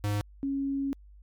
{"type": "tone pair in turn", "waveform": ["square", "sine"], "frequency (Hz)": [103.2, 275.5], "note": ["G#2", "C#4"], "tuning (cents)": [-10, -11], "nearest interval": "octave + perfect fourth", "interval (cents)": 1699, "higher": "second", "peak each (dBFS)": -27, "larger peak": "neither", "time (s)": [[0.04, 0.21], [0.43, 0.93]], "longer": "second", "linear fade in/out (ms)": 0, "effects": ["added 50 Hz sine -49 dBFS peak until 1.22 s", "MP3 96 kbps"]}